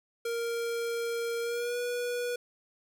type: tone with pitch glide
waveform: square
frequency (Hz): 466.2 to 486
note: A#4 to B4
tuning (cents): 0 to -28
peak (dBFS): -31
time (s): 0.25-2.36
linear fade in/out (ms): 5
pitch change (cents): +72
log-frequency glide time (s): 1.41-1.78
effects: none